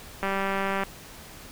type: click train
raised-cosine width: 0.5 ms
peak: -13 dBFS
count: 119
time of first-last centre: 0.23-0.835 s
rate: 195 Hz
effects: pink hiss -45 dBFS RMS until 1.51 s